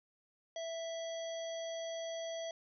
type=harmonic tone; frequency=659.3 Hz; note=E5; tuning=in tune; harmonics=1 / 3 / 5 / 7 / 9; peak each=-39 / -53 / -49 / -58 / -52 dBFS; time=0.56-2.51 s; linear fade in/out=2 ms; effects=none